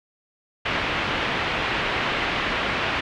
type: low-pass noise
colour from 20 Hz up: white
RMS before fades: -25 dBFS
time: 0.65-3.01 s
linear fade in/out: 10 ms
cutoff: 2900 Hz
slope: 24 dB/octave
effects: none